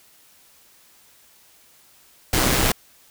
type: noise with amplitude modulation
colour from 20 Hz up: pink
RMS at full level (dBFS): -17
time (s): 2.33-2.72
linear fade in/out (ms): 5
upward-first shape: sine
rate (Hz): 128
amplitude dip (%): 45
effects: white hiss -54 dBFS RMS until 3.1 s